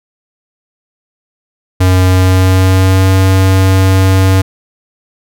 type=tone with pitch glide; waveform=square; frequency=92.5 to 94.94 Hz; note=F#2 to F#2; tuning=0 to +45 cents; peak=-6 dBFS; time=1.8-4.42 s; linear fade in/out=10 ms; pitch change=+45 cents; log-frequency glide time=2.07-3.11 s; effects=none